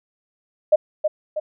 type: tone with echo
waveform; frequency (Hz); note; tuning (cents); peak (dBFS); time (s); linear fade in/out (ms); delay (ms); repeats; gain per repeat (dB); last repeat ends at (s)
sine; 612; D#5; -29; -9; 0.72-0.76; 10; 320; 2; -6; 1.4
effects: none